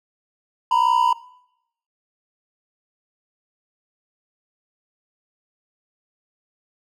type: tone pair together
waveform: triangle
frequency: 932.3 / 995.1 Hz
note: A#5 / B5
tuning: 0 / +13 cents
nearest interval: minor second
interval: 113 cents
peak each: -16 dBFS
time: 0.71-1.13 s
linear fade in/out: 5 ms
effects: noise-tail reverb RT60 0.8 s tail -21 dB re dry